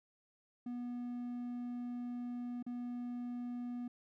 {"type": "tone with dropouts", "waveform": "triangle", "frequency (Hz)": 243.4, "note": "B3", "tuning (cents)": -25, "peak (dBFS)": -37, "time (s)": [0.66, 3.88], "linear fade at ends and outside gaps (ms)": 5, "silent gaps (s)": [2.627, 2.664], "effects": []}